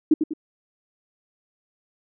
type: tone with echo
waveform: sine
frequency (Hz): 311.1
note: D#4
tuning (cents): 0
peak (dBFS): -11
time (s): 0.11-0.14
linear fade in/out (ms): 5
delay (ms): 98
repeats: 2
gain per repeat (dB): -7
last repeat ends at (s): 0.336
effects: none